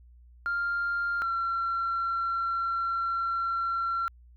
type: tone pair in turn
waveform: sine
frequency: 1396.9 / 1361.8 Hz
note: F6 / F6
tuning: 0 / -44 cents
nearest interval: unison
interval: 44 cents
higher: first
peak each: -25 dBFS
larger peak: neither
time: 0.46-1.22 / 1.22-4.08 s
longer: second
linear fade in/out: 0 ms
effects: tanh soft clip ceiling -23 dBFS + added 60 Hz sine -51 dBFS peak until 4.36 s